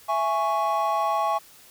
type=chord; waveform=triangle; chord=C# minor; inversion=first; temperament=just; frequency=665.2 / 831.5 / 1108.7 Hz; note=E5 / G#5 / C#6; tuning=+16 / +2 / 0 cents; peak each=-25 / -23 / -23 dBFS; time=0.08-1.39 s; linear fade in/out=20 ms; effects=tanh soft clip ceiling -11 dBFS + white hiss -51 dBFS RMS until 1.7 s